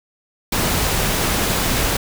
pink noise, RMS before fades -19 dBFS, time 0.52-1.97 s, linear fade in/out 5 ms, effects none

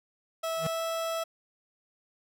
30% pulse tone with pitch glide, 653 to 657.2 Hz, E5 to E5, -17 to -5 cents, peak -27 dBFS, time 0.43-1.24 s, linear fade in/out 10 ms, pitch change +12 cents, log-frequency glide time 0.58-0.81 s
square tone with exponential growth, 160 Hz, D#3, 49 cents sharp, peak -28 dBFS, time 0.56-0.67 s, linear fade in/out 5 ms, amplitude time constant 23 ms
effects none

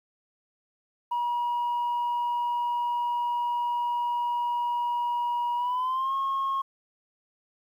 sine tone with pitch glide, 960 to 1083.8 Hz, B5 to C#6, -49 to -39 cents, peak -23 dBFS, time 1.11-6.62 s, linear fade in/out 10 ms, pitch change +210 cents, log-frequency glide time 5.56-6.14 s, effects tanh soft clip ceiling -23 dBFS + 10-bit

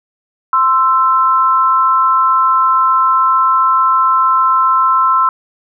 sine tone pair together, 1042 / 1326.6 Hz, C6 / E6, -7 / +11 cents, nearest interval major third, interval 418 cents, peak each -11 dBFS, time 0.53-5.29 s, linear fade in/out 2 ms, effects none

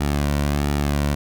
sawtooth tone with flanger, 72.2 Hz, D2, 29 cents flat, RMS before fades -21 dBFS, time 0-1.15 s, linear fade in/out 10 ms, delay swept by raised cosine 1.9 to 2.41 ms, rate 1.4 Hz, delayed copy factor -0.5, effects none

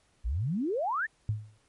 sine exponential sweep, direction up, 50.4 to 1900 Hz, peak -27 dBFS, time 0.24-1.07 s, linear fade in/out 20 ms
sine tone with exponential decay, 106.8 Hz, G#2, 49 cents sharp, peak -23 dBFS, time 1.29-1.58 s, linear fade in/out 0 ms, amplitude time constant 61 ms
effects pink hiss -68 dBFS RMS until 1.68 s + MP3 48 kbps

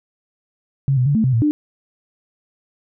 sine tone with pitch steps, 137.1 / 125.5 / 143.4 / 220.9 / 129.8 / 114.4 / 298.7 Hz, C#3 / B2 / D3 / A3 / C3 / A#2 / D4, -19 / +28 / -41 / +7 / -13 / -32 / +29 cents, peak -13 dBFS, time 0.88-1.51 s, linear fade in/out 0 ms, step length 90 ms, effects none

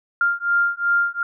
sine beating tone pair, 1396.9 / 1399.6 Hz, F6 / F6, 0 / +3 cents, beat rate 2.7 Hz, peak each -20 dBFS, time 0.21-1.23 s, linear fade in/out 2 ms, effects none

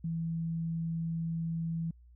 sine tone, 164.81 Hz, E3, in tune, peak -31 dBFS, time 0.04-1.91 s, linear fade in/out 5 ms, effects added 60 Hz sine -54 dBFS peak until 2.15 s

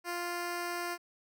10% pulse tone, 348.9 Hz, F4, 2 cents flat, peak -26 dBFS, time 0.04-0.98 s, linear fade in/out 50 ms, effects none

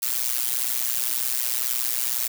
blue noise with amplitude modulation, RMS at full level -21 dBFS, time 0.02-2.28 s, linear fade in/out 10 ms, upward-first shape sine, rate 122 Hz, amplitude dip 100%, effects none

